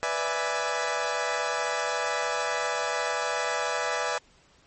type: chord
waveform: 20% pulse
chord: E dominant seventh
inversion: second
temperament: equal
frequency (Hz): 493.9 / 587.3 / 659.3 / 830.6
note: B4 / D5 / E5 / G#5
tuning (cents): 0 / 0 / 0 / 0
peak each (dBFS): -27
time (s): 0.03-4.18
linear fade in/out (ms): 0
effects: pink hiss -60 dBFS RMS until 4.66 s + MP3 32 kbps